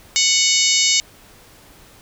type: harmonic tone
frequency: 740 Hz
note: F#5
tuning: in tune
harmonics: 3 / 4 / 5 / 6 / 7 / 8 / 9 / 10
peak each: -22 / -22 / -22 / -22 / -22 / -22 / -22 / -22 dBFS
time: 0.16-1 s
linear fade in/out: 0 ms
effects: pink hiss -47 dBFS RMS until 2.01 s